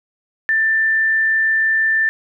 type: tone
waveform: sine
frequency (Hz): 1777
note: A6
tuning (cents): +17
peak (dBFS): -13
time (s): 0.49-2.09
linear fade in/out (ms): 0
effects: none